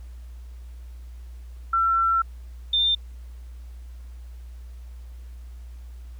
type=tone pair in turn; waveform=sine; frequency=1348 / 3597 Hz; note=E6 / A7; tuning=+38 / +37 cents; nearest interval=octave + perfect fourth; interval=1699 cents; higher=second; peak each=-18 dBFS; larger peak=neither; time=1.73-2.22 / 2.73-2.95 s; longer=first; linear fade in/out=5 ms; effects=added 60 Hz sine -37 dBFS peak until 6.19 s + pink hiss -60 dBFS RMS until 6.19 s